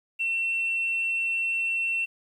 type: tone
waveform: sine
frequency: 2703 Hz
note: E7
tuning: 43 cents sharp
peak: -23 dBFS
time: 0.19-2.06 s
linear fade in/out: 20 ms
effects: tanh soft clip ceiling -20 dBFS + 10-bit